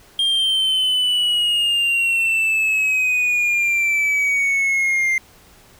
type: exponential sweep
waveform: triangle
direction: down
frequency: 3215 to 2093 Hz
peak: -14 dBFS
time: 0.19-5.18 s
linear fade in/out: 2 ms
effects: pink hiss -49 dBFS RMS until 5.79 s